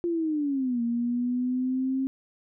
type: linear two-way sweep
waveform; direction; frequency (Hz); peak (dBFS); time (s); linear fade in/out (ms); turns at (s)
sine; down then up; 349.2 to 233.2 to 267.5; -24; 0.04-2.07; 0; 0.82
effects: none